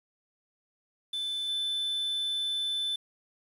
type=tone with level steps; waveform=triangle; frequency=3520 Hz; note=A7; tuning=in tune; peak=-29 / -27 dBFS; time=1.13-2.96 s; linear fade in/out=5 ms; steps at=1.48 s; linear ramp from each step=10 ms; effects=resampled to 32000 Hz + 9-bit